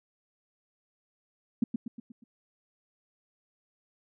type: tone with echo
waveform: sine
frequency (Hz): 233.7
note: A#3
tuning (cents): +5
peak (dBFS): -20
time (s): 1.62-1.64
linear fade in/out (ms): 5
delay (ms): 120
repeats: 5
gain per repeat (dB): -6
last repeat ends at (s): 2.24
effects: none